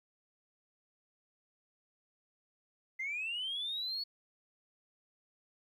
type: linear sweep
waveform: sine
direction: up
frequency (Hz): 2039 to 4435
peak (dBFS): -34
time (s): 2.99-4.04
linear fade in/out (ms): 10
effects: tanh soft clip ceiling -31 dBFS + 12-bit